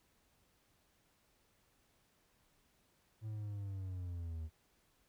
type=linear sweep; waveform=triangle; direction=down; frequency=110.5 to 77.78 Hz; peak=-38 dBFS; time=3.21-4.5 s; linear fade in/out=50 ms; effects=pink hiss -74 dBFS RMS until 5.08 s